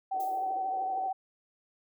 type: tone with vibrato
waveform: sine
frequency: 762 Hz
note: G5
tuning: 49 cents flat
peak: -29 dBFS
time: 0.11-1.13 s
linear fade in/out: 10 ms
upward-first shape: triangle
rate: 13 Hz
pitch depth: 35 cents each way
type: band-pass noise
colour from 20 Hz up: white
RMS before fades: -46 dBFS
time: 0.14-1.09 s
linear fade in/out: 5 ms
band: 300 to 850 Hz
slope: 96 dB/octave
type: noise with exponential decay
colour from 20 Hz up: violet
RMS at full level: -44 dBFS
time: 0.2-0.57 s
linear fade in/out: 1 ms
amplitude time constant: 80 ms
effects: none

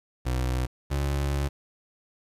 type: tone pair in turn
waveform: 30% pulse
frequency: 62.9 / 70.02 Hz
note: B1 / C#2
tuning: +32 / +18 cents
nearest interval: major second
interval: 186 cents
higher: second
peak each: -22 / -22 dBFS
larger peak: neither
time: 0.25-0.67 / 0.9-1.49 s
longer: second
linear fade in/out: 20 ms
effects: resampled to 32000 Hz + 9-bit

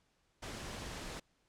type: noise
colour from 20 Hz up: pink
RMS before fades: -44 dBFS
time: 0.42-1.2 s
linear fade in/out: 10 ms
effects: pink hiss -75 dBFS RMS until 1.48 s + low-pass 8000 Hz 12 dB/octave

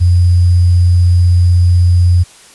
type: tone with sample-and-hold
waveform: sine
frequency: 88.4 Hz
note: F2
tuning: 22 cents sharp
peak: -5 dBFS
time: 0-2.24 s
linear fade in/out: 20 ms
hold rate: 4900 Hz
effects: white hiss -40 dBFS RMS until 2.54 s + resampled to 24000 Hz

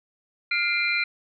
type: tone cluster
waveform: sine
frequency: 1407 / 2085 / 2388 / 4083 Hz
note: F6 / C7 / D7 / C8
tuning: +12 / -7 / +28 / -43 cents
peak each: -30 / -27 / -24 / -31 dBFS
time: 0.51-1.04 s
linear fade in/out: 5 ms
effects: none

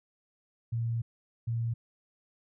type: tone bursts at uneven times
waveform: sine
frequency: 115.9 Hz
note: A#2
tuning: 10 cents flat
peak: -28 dBFS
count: 2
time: 0.72-1.02 / 1.47-1.74 s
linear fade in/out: 10 ms
effects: none

